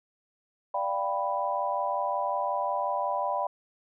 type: chord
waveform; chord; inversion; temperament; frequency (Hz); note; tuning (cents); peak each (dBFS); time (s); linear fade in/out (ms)
sine; G dominant seventh; second; equal; 587.3 / 698.5 / 784 / 987.8; D5 / F5 / G5 / B5; 0 / 0 / 0 / 0; -32 / -34 / -32 / -30; 0.74-3.47; 5
effects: none